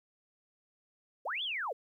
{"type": "linear two-way sweep", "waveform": "sine", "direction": "up then down", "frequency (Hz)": [395.1, 3520, 395.1], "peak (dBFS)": -33, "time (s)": [1.25, 1.73], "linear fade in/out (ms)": 10, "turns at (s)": 1.43, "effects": ["12-bit"]}